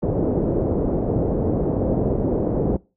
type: low-pass noise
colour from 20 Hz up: white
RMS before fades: -21 dBFS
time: 0.02-2.77 s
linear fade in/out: 10 ms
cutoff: 500 Hz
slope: 24 dB/octave
effects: noise-tail reverb RT60 0.3 s tail -23 dB re dry